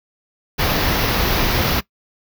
pink band-stop noise, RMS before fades -18 dBFS, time 0.58-1.81 s, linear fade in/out 20 ms, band 5800 to 12000 Hz, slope 48 dB/octave, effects noise-tail reverb RT60 0.1 s tail -20 dB re dry

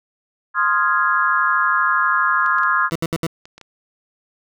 sine chord, F minor seventh, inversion second, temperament equal, 1046.5 / 1244.5 / 1396.9 / 1661.2 Hz, C6 / Eb6 / F6 / Ab6, 0 / 0 / 0 / 0 cents, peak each -20 dBFS, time 0.54-2.9 s, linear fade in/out 50 ms
clicks, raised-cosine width 0.2 ms, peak -23 dBFS, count 7, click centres 2.462 / 2.585 / 2.634 / 2.911 / 3.455 / 3.58 / 3.613 s
20% pulse tone bursts, 164.81 Hz, E3, in tune, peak -14 dBFS, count 4, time 2.92-3.267 s, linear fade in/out 0 ms, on 35 ms, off 69 ms
effects none

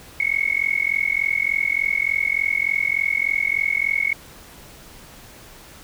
sine tone with amplitude modulation, 2196 Hz, C#7, 17 cents flat, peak -14 dBFS, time 0.2-4.13 s, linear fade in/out 2 ms, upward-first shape sine, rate 43.4 Hz, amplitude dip 100%, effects pink hiss -44 dBFS RMS until 5.83 s

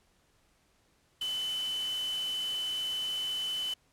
sine tone in noise, 3020 Hz, F#7, 35 cents sharp, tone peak -31 dBFS, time 1.21-3.74 s, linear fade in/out 5 ms, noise white, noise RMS -44 dBFS, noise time 1.21-3.74 s, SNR +10 dB, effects pink hiss -69 dBFS RMS until 3.92 s + low-pass 11000 Hz 12 dB/octave

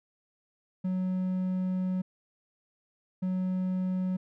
triangle tone pair in turn, 185 / 185 Hz, F#3 / F#3, 0 / 0 cents, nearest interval unison, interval 0 cents, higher neither, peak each -25 dBFS, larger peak neither, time 0.84-2.02 / 3.22-4.17 s, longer first, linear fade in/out 10 ms, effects none

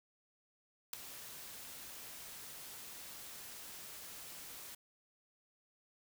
white noise with ADSR envelope, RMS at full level -34 dBFS, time 0.93-4.75 s, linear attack 4 ms, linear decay 4 ms, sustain -16 dB, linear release 7 ms, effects none

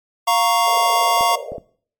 square chord, Bb minor, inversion second, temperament equal, 698.5 / 932.3 / 1108.7 Hz, F5 / Bb5 / Db6, 0 / 0 / 0 cents, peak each -19 dBFS, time 0.27-1.36 s, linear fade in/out 10 ms
white band-pass noise, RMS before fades -30 dBFS, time 0.66-1.58 s, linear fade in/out 10 ms, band 430 to 690 Hz, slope 96 dB/octave
clicks, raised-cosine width 2 ms, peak -19 dBFS, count 3, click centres 1.209 / 1.52 / 1.582 s
effects noise-tail reverb RT60 0.5 s tail -19 dB re dry + MP3 96 kbps

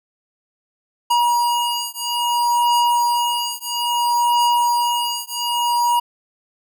square beating tone pair, 956 / 956.6 Hz, A#5 / A#5, +43 / +44 cents, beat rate 0.6 Hz, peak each -20 dBFS, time 1.1-6 s, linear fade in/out 10 ms, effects none

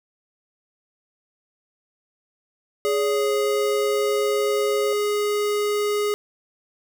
sine tone with pitch glide, 572 to 543.3 Hz, D5 to C#5, -46 to -35 cents, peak -25 dBFS, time 2.85-4.93 s, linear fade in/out 2 ms, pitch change -89 cents, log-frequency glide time 3.06-3.31 s
square tone, 415.3 Hz, G#4, in tune, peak -21 dBFS, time 2.85-6.14 s, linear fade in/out 0 ms
effects none

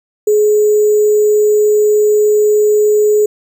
sine tone with sample-and-hold, 421.7 Hz, G#4, 26 cents sharp, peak -7 dBFS, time 0.27-3.26 s, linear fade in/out 5 ms, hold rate 7350 Hz, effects none

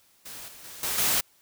white noise with level steps, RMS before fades -41 / -47 / -43 / -29 / -24 dBFS, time 0.25-1.21 s, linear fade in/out 10 ms, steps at 0.48 / 0.64 / 0.83 / 0.98 s, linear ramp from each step 2 ms, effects white hiss -62 dBFS RMS until 1.41 s

